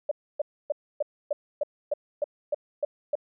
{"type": "tone bursts", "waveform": "sine", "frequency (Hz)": 587.3, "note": "D5", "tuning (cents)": 0, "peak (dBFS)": -22, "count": 11, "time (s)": [0.09, 3.154], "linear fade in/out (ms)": 5, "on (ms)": 24, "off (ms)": 280, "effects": []}